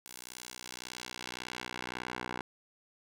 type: tone with band-pass filter sweep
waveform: 10% pulse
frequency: 61.8 Hz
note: B1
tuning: 2 cents sharp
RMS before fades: -43 dBFS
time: 0.06-2.42 s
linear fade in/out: 0 ms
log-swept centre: 11000 to 1300 Hz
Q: 0.76
effects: none